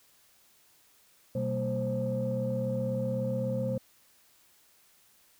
sine tone cluster, 125 / 192.5 / 228.8 / 526 Hz, B2 / G3 / A#3 / C5, +21 / -31 / -32 / +9 cents, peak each -32 / -35 / -35 / -31 dBFS, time 1.35-3.78 s, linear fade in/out 5 ms, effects tanh soft clip ceiling -21 dBFS + white hiss -63 dBFS RMS until 5.39 s

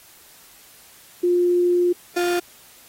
sine / 35% pulse tone pair in turn, 353.4 / 351.7 Hz, F4 / F4, +21 / +12 cents, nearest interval unison, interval 9 cents, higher first, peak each -15 / -17 dBFS, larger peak first, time 1.23-1.93 / 2.16-2.4 s, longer first, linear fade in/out 10 ms, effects white hiss -49 dBFS RMS until 2.88 s + AAC 48 kbps

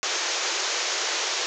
white band-pass noise, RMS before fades -27 dBFS, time 0.03-1.46 s, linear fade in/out 0 ms, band 330 to 7000 Hz, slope 96 dB/octave, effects none

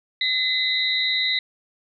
sine tone cluster, 2031 / 3763 / 4002 Hz, B6 / A#7 / B7, +48 / +16 / +22 cents, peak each -24 dBFS, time 0.21-1.39 s, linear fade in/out 2 ms, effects none

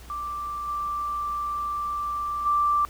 sine tone with level steps, 1174.7 Hz, D6, in tune, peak -29 / -26 / -19 dBFS, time 0.1-2.85 s, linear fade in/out 0 ms, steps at 0.67 / 2.45 s, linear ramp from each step 20 ms, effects added 60 Hz sine -44 dBFS peak until 2.89 s + pink hiss -49 dBFS RMS until 2.89 s

